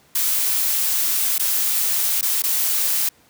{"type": "noise with dropouts", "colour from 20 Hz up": "blue", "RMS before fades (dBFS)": -20, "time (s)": [0.15, 3.09], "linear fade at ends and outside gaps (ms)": 5, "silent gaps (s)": [[1.382, 1.395], [2.212, 2.226], [2.422, 2.437]], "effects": ["pink hiss -55 dBFS RMS until 3.29 s", "high-pass 100 Hz 12 dB/octave"]}